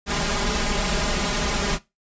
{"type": "noise with comb filter", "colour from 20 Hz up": "pink", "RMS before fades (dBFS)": -23, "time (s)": [0.06, 1.79], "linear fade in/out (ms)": 50, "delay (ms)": 4.9, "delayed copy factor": 1, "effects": ["noise-tail reverb RT60 0.2 s tail -17 dB re dry", "resampled to 16000 Hz"]}